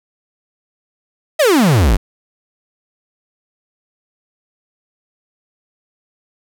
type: exponential sweep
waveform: 45% pulse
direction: down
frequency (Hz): 667 to 43.65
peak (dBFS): -9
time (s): 1.39-1.97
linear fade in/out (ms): 10
effects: none